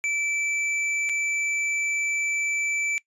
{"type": "tone with dropouts", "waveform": "square", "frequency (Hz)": 2321, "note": "D7", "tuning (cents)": -21, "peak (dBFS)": -24, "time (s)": [0.04, 2.98], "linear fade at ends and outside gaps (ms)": 0, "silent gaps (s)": [1.091, 1.095], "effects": ["noise-tail reverb RT60 0.1 s tail -21 dB re dry", "resampled to 24000 Hz"]}